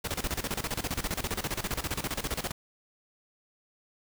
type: noise with tremolo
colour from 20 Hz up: pink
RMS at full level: -31 dBFS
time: 0.04-2.52 s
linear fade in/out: 10 ms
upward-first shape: square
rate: 15 Hz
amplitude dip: 80%
effects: none